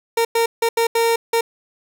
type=tone bursts at uneven times; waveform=30% pulse; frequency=460.9 Hz; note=A#4; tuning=20 cents flat; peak=-12 dBFS; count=6; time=0.17-0.25 / 0.35-0.46 / 0.62-0.69 / 0.77-0.87 / 0.95-1.16 / 1.33-1.41 s; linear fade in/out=5 ms; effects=none